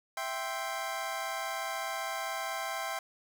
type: chord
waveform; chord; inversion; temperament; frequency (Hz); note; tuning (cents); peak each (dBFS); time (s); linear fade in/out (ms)
25% pulse; C major; first; equal; 659.3 / 784 / 1046.5; E5 / G5 / C6; 0 / 0 / 0; -35 / -34 / -35; 0.17-2.99; 2
effects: none